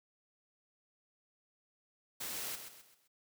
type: noise with echo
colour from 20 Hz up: white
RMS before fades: -41 dBFS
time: 2.2-2.56 s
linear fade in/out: 10 ms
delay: 130 ms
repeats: 4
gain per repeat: -8 dB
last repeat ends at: 3.08 s
effects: high-pass 100 Hz 12 dB/octave